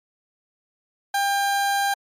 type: tone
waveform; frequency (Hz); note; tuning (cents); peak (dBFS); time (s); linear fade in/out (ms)
30% pulse; 798; G5; +31; -17; 1.14-1.94; 5
effects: MP3 64 kbps